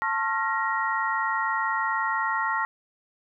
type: tone cluster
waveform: sine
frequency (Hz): 887 / 1084 / 1377 / 1883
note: A5 / C#6 / F6 / A#6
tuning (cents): +14 / -39 / -25 / +17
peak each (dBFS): -29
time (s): 0.02-2.65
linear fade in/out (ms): 0
effects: none